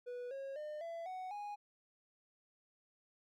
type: tone with pitch steps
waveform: triangle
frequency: 490.6 / 544.4 / 604 / 670.2 / 743.6 / 825.1 Hz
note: B4 / C#5 / D5 / E5 / F#5 / G#5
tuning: -12 / -31 / +48 / +29 / +8 / -12 cents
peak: -40 dBFS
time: 0.06-1.56 s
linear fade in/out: 20 ms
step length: 250 ms
effects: none